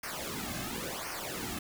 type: noise with flanger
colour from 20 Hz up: pink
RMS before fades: -38 dBFS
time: 0.03-1.59 s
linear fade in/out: 5 ms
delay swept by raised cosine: 0.26 to 2.16 ms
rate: 0.94 Hz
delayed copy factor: -0.8
effects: none